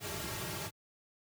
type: noise with comb filter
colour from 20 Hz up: pink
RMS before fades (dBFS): -39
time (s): 0-0.71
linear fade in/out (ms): 50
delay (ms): 4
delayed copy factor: -0.85
effects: high-pass 80 Hz 12 dB/octave